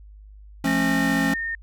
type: chord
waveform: square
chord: F augmented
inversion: none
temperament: just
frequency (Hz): 174.61 / 218.3 / 272.8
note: F3 / A3 / C#4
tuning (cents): 0 / -13 / -28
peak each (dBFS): -27 / -27 / -23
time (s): 0.64-1.34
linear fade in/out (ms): 5
type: tone with pitch glide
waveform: sine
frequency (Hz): 1844 to 1829.1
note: A#6 to A#6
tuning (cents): -19 to -33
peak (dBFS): -25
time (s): 0.67-1.55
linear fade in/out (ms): 2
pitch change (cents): -14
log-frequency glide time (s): 0.81-1.29
effects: added 51 Hz sine -42 dBFS peak until 1.62 s